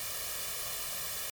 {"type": "noise with comb filter", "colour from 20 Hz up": "white", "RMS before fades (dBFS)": -37, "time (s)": [0, 1.3], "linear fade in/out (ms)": 2, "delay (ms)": 1.7, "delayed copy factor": 0.85, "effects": ["MP3 96 kbps"]}